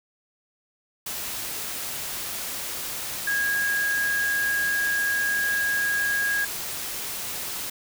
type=tone in noise; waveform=sine; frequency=1641 Hz; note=G#6; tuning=21 cents flat; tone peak=-22 dBFS; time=3.27-6.45 s; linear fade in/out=5 ms; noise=white; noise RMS=-32 dBFS; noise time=1.06-7.7 s; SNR=+7 dB; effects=none